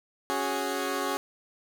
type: chord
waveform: 15% pulse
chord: C# suspended fourth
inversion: none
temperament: equal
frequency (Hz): 277.2 / 370 / 415.3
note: C#4 / F#4 / G#4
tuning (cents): 0 / 0 / 0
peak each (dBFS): -26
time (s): 0.3-1.17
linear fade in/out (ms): 0
effects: none